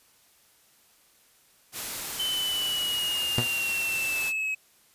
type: noise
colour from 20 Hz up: white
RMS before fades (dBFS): -34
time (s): 1.72-4.33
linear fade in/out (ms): 50
type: linear sweep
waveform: triangle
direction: down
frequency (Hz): 3058 to 2552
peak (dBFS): -25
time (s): 2.19-4.55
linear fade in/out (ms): 10
type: tone with exponential decay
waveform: sawtooth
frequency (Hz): 121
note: B2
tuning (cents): -35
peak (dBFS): -16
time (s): 3.38-3.5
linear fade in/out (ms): 0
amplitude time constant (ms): 25
effects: white hiss -61 dBFS RMS until 4.94 s + resampled to 32000 Hz